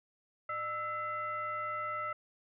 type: tone with frequency modulation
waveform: sine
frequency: 1318 Hz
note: E6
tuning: 1 cent flat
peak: -34 dBFS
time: 0.49-2.13 s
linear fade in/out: 5 ms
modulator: 714 Hz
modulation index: 0.73
effects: none